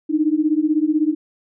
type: beating tone pair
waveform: sine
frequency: 300 / 316 Hz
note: D4 / D#4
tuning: +37 / +27 cents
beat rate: 16 Hz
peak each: -18 dBFS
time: 0.09-1.15 s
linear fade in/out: 20 ms
effects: none